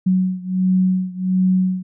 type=beating tone pair; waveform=sine; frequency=185 / 186.4 Hz; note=F#3 / F#3; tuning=0 / +13 cents; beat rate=1.4 Hz; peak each=-17 / -19 dBFS; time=0.06-1.83 s; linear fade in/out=10 ms; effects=none